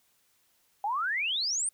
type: exponential sweep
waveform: sine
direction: up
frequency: 784 to 9320 Hz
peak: -27 dBFS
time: 0.84-1.69 s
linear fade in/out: 2 ms
effects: white hiss -69 dBFS RMS until 1.73 s